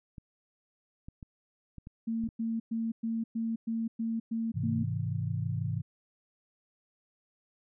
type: clicks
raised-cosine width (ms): 5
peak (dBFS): -32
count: 7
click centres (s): 0.182 / 1.085 / 1.228 / 1.783 / 1.871 / 2.238 / 2.288
type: tone bursts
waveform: sine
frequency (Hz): 226.8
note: A#3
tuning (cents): -47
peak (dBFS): -29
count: 9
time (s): 2.07-4.84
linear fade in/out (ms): 10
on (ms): 210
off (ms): 110
type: chord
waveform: sine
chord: Ab augmented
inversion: none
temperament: just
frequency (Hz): 103.83 / 129.78 / 162.23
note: Ab2 / C3 / E3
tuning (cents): 0 / -14 / -27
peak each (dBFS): -33 / -34 / -35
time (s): 4.54-5.82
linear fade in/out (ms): 20
effects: none